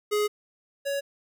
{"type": "tone pair in turn", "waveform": "square", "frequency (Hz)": [418.4, 559.7], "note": ["G#4", "C#5"], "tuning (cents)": [13, 17], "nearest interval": "perfect fourth", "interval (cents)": 504, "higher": "second", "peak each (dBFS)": [-23, -27], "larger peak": "first", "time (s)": [[0.11, 0.28], [0.85, 1.01]], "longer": "first", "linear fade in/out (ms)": 20, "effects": []}